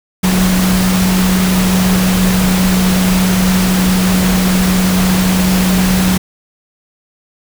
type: tone in noise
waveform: sine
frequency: 185.3 Hz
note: F#3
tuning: 3 cents sharp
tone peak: -10 dBFS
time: 0.23-6.18 s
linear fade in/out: 10 ms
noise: pink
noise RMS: -17 dBFS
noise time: 0.23-6.18 s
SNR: +4 dB
effects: none